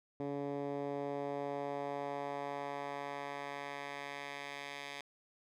10% pulse tone with band-pass filter sweep, 141.9 Hz, C#3, 41 cents sharp, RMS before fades -41 dBFS, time 0.2-5.01 s, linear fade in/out 2 ms, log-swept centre 330 to 2800 Hz, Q 1, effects none

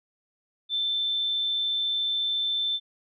sine tone, 3543 Hz, A7, 11 cents sharp, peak -24 dBFS, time 0.69-2.8 s, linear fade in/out 50 ms, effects none

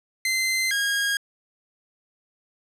sawtooth tone pair in turn, 2070 / 1632.1 Hz, C7 / G#6, -19 / -31 cents, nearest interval major third, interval 412 cents, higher first, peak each -18 / -18 dBFS, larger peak neither, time 0.25-0.71 / 0.71-1.17 s, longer neither, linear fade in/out 2 ms, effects low-pass 12000 Hz 12 dB/octave

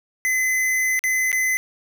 square tone with dropouts, 2034 Hz, C7, 50 cents flat, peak -19 dBFS, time 0.25-1.57 s, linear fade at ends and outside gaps 0 ms, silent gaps 0.992-1.039 / 1.317-1.328 s, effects none

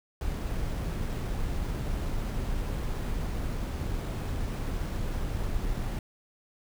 brown noise with sample-and-hold, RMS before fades -31 dBFS, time 0.21-5.99 s, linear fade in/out 2 ms, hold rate 11025 Hz, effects none

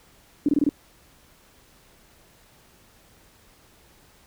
sine tone bursts, 291.1 Hz, D4, 15 cents flat, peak -16 dBFS, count 5, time 0.46-0.691 s, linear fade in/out 2 ms, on 27 ms, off 24 ms, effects pink hiss -56 dBFS RMS until 4.26 s

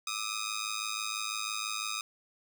10% pulse ring-modulated tone, 1244.5 Hz, D#6, in tune, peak -22 dBFS, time 0.07-2.01 s, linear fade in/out 2 ms, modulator 53 Hz, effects none

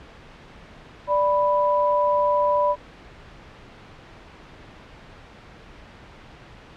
sine tone pair together, 587.3 / 987.7 Hz, D5 / B5, 0 / 0 cents, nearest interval major sixth, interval 900 cents, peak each -20 dBFS, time 1.07-2.76 s, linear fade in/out 50 ms, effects pink hiss -45 dBFS RMS until 6.76 s + low-pass 3000 Hz 12 dB/octave

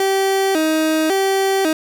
30% pulse tone with vibrato, 349.2 Hz, F4, in tune, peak -12 dBFS, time 0-1.73 s, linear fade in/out 2 ms, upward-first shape square, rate 0.91 Hz, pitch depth 180 cents each way, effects none

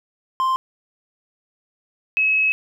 triangle / sine tone pair in turn, 1046.5 / 2571 Hz, C6 / E7, 0 / -44 cents, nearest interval octave + major third, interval 1556 cents, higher second, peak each -15 dBFS, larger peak neither, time 0.4-0.56 / 2.17-2.52 s, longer second, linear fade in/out 0 ms, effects none

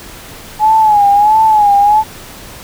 sine tone with vibrato, 842 Hz, G#5, 24 cents sharp, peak -5 dBFS, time 0.59-2.04 s, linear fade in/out 50 ms, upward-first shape sine, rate 1.5 Hz, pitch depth 82 cents each way, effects pink hiss -32 dBFS RMS until 2.63 s

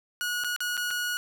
sawtooth tone with dropouts, 1454 Hz, F#6, 31 cents flat, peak -24 dBFS, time 0.21-1.17 s, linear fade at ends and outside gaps 0 ms, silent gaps 0.438-0.445 / 0.563-0.605 / 0.769-0.776 / 0.906-0.91 s, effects none

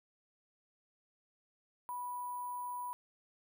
sine tone with sample-and-hold, 984 Hz, B5, 7 cents flat, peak -38 dBFS, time 1.89-2.93 s, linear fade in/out 0 ms, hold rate 11025 Hz, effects none

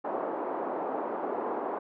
white band-pass noise, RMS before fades -33 dBFS, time 0.04-1.79 s, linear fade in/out 10 ms, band 280 to 910 Hz, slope 24 dB/octave, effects none

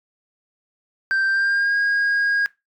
sine tone with pitch glide, 1568 to 1633.6 Hz, G6 to G#6, 0 to -29 cents, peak -14 dBFS, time 1.11-2.46 s, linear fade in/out 0 ms, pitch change +71 cents, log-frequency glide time 1.27-1.76 s, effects noise-tail reverb RT60 0.2 s tail -21 dB re dry + tanh soft clip ceiling -16 dBFS

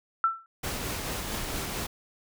sine tone with exponential decay, 1337 Hz, E6, 24 cents sharp, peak -17 dBFS, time 0.24-0.46 s, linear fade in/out 1 ms, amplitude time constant 46 ms
pink noise with tremolo, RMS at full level -32 dBFS, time 0.63-1.87 s, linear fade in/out 10 ms, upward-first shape triangle, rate 4.5 Hz, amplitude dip 30%
effects none

